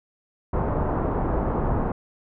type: low-pass noise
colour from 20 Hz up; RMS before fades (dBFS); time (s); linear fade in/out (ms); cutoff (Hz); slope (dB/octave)
pink; -24; 0.53-1.92; 5; 1100; 24
effects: none